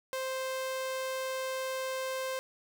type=tone; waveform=sawtooth; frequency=523.3 Hz; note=C5; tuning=in tune; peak=-29 dBFS; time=0.13-2.39 s; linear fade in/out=0 ms; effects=none